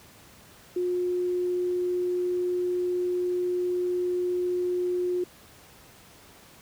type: tone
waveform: sine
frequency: 358.5 Hz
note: F4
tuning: 45 cents sharp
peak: -24 dBFS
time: 0.76-5.24 s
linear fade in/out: 5 ms
effects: pink hiss -52 dBFS RMS until 6.61 s + high-pass 60 Hz 12 dB/octave